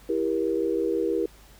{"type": "chord", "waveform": "sine", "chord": "E diminished", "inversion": "none", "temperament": "just", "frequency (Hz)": [329.6, 395.6, 474.7], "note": ["E4", "G4", "Bb4"], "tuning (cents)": [0, 16, 31], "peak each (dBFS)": -27, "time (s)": [0.09, 1.26], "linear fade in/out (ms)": 5, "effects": ["added 50 Hz sine -52 dBFS peak until 1.59 s", "pink hiss -54 dBFS RMS until 1.59 s"]}